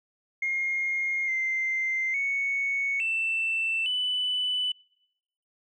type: tone with pitch steps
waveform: sine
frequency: 2136 / 2084 / 2218 / 2669 / 2990 Hz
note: C7 / C7 / C#7 / E7 / F#7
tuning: +35 / -7 / 0 / +21 / +17 cents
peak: -24 dBFS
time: 0.42-4.72 s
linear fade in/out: 5 ms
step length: 860 ms
effects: noise-tail reverb RT60 0.9 s tail -26 dB re dry + tanh soft clip ceiling -20 dBFS